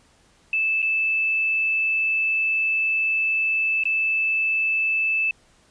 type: tone with dropouts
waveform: sine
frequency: 2629 Hz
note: E7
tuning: 5 cents flat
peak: -19 dBFS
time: 0.53-5.31 s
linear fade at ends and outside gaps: 2 ms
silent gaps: 0.82-0.826 / 3.837-3.854 s
effects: pink hiss -58 dBFS RMS until 5.7 s + resampled to 22050 Hz